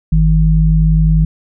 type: tone pair together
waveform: sine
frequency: 50.27 / 158.6 Hz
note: G1 / D#3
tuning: +44 / +33 cents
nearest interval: octave + minor sixth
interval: 1989 cents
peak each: -10 dBFS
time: 0.12-1.25 s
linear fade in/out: 5 ms
effects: none